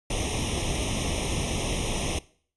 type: noise with comb filter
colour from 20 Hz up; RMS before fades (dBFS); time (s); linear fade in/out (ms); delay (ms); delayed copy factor
pink; -28; 0.1-2.19; 5; 0.33; +1
effects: noise-tail reverb RT60 0.5 s tail -20 dB re dry + resampled to 24000 Hz